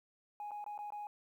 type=tone with dropouts; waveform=sine; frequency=830.6 Hz; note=G#5; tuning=in tune; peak=-39 dBFS; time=0.4-1.07 s; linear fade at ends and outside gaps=1 ms; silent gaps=0.509-0.516 / 0.642-0.663 / 0.778-0.789 / 0.904-0.922 s; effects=tanh soft clip ceiling -38 dBFS + 12-bit